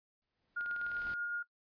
pink noise with exponential growth, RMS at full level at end -50 dBFS, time 0.22-1.14 s, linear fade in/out 0 ms, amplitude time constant 200 ms
sine tone with tremolo, 1423 Hz, F6, 32 cents sharp, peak -33 dBFS, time 0.56-1.43 s, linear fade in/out 10 ms, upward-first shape triangle, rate 7.9 Hz, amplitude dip 30%
click train, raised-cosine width 0.3 ms, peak -36 dBFS, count 10, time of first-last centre 0.61-1.069 s, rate 19.6 Hz
effects noise-tail reverb RT60 0.1 s tail -21 dB re dry + resampled to 11025 Hz

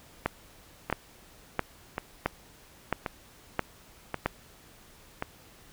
two click trains, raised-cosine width 0.5 ms, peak -10 / -15 dBFS, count 7 / 5, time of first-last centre 0.26-4.26 / 0.9-5.224 s, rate 1.5 / 0.925 Hz, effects pink hiss -55 dBFS RMS until 5.72 s

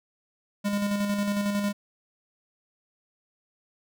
square tone with tremolo, 203.4 Hz, G#3, 36 cents flat, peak -24 dBFS, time 0.64-1.73 s, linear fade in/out 20 ms, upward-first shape square, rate 11 Hz, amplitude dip 35%, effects none

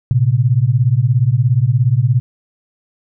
sine beating tone pair, 114.8 / 131.8 Hz, A#2 / C3, -26 / +13 cents, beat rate 17 Hz, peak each -13 dBFS, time 0.11-2.2 s, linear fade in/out 0 ms, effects none

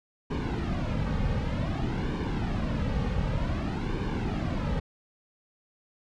brown noise with flanger, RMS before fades -29 dBFS, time 0.3-4.8 s, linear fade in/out 10 ms, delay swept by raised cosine 1.5 to 3 ms, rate 0.54 Hz, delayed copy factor -0.65, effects low-pass 4000 Hz 12 dB/octave

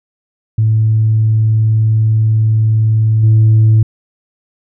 sine tone with level steps, 109.9 Hz, A2, 2 cents flat, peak -7 / -3 dBFS, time 0.58-3.83 s, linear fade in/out 5 ms, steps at 3.23 s, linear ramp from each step 5 ms, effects tanh soft clip ceiling -3 dBFS

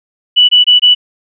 sine tone bursts, 2960 Hz, F#7, in tune, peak -3 dBFS, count 4, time 0.36-0.949 s, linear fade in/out 20 ms, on 130 ms, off 23 ms, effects none

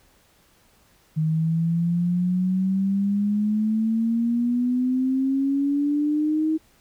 sine exponential sweep, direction up, 155.56 to 317.8 Hz, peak -19 dBFS, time 1.16-6.58 s, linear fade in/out 20 ms, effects pink hiss -59 dBFS RMS until 6.8 s

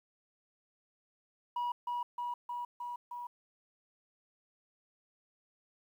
sine tone with echo, 967 Hz, B5, 37 cents flat, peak -29 dBFS, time 1.56-1.72 s, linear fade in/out 5 ms, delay 310 ms, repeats 5, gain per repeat -2 dB, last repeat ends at 3.27 s, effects tanh soft clip ceiling -31 dBFS + 11-bit

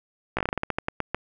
slowing click train, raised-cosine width 0.5 ms, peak -10 dBFS, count 14, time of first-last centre 0.37-1.146 s, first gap 16 ms, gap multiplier 1.2, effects none

